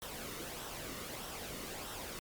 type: noise with flanger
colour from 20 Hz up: pink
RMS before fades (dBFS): -44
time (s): 0.02-2.19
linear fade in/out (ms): 0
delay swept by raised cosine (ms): 0.43 to 1.26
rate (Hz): 1.6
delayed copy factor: -0.5
effects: MP3 96 kbps